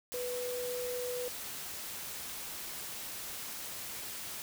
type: tone in noise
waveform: sine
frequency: 493.9 Hz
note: B4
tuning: in tune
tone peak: -35 dBFS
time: 0.14-1.28 s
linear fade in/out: 0 ms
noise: white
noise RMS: -42 dBFS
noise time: 0.12-4.42 s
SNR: +4 dB
effects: none